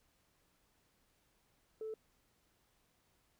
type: tone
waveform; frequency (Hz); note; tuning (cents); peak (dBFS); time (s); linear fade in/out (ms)
sine; 438.1; A4; -7; -39; 1.81-1.94; 2
effects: tanh soft clip ceiling -36 dBFS + pink hiss -75 dBFS RMS until 3.39 s